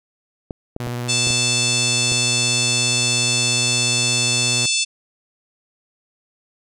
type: clicks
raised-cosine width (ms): 2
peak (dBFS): -15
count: 6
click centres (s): 0.508 / 0.764 / 0.871 / 1.271 / 1.305 / 2.12
type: tone with vibrato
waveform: sawtooth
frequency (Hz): 121.3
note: B2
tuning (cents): -31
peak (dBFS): -20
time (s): 0.8-4.66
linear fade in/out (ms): 0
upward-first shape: sine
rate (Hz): 17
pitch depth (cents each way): 19
type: harmonic tone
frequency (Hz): 880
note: A5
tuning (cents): 0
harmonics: 3 / 4 / 5 / 6 / 7 / 8 / 9 / 10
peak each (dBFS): -23 / -24 / -25 / -26 / -26 / -27 / -28 / -28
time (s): 1.08-4.85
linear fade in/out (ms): 20
effects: none